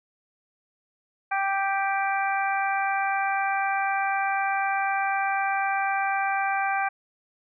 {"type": "harmonic tone", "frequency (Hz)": 392, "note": "G4", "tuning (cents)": 0, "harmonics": [2, 3, 4, 5, 6], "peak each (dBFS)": [-25, -32, -29, -37, -32], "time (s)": [1.31, 6.89], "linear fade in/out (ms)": 10, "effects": []}